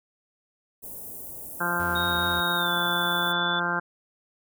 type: band-stop noise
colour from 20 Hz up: white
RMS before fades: -39 dBFS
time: 0.82-3.33 s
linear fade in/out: 20 ms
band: 700 to 9800 Hz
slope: 24 dB/octave
type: harmonic tone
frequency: 174 Hz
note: F3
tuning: 6 cents flat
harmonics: 1 / 2 / 3 / 4 / 5 / 6 / 7 / 8 / 9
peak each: -34 / -36 / -38 / -36 / -33 / -33 / -36 / -29 / -29 dBFS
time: 1.6-3.8 s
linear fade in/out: 10 ms
type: tone with vibrato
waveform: square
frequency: 83 Hz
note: E2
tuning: 12 cents sharp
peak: -36 dBFS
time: 1.79-2.41 s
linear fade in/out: 10 ms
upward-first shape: sine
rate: 4.6 Hz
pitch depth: 91 cents each way
type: tone with pitch glide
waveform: sine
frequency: 3731 to 3481 Hz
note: A#7 to A7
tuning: +1 to -19 cents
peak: -28 dBFS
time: 1.95-3.6 s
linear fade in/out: 10 ms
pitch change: -120 cents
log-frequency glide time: 2.56-2.71 s
effects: none